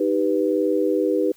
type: chord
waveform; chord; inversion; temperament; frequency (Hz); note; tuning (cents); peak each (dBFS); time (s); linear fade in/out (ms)
sine; Eb augmented; none; equal; 311.1 / 392 / 493.9; Eb4 / G4 / B4; 0 / 0 / 0; -22; 0-1.32; 5
effects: white hiss -55 dBFS RMS until 1.36 s